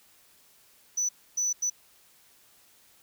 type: tone bursts at uneven times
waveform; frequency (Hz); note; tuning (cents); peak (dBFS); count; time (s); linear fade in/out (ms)
sine; 5970; F#8; +15; -22; 3; 0.97-1.09 / 1.37-1.53 / 1.62-1.7; 10
effects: tanh soft clip ceiling -24 dBFS + white hiss -60 dBFS RMS until 3.02 s